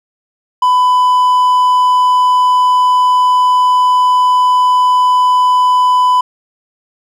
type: tone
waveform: triangle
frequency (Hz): 1000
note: B5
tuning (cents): +21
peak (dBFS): -5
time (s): 0.62-6.21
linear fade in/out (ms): 5
effects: none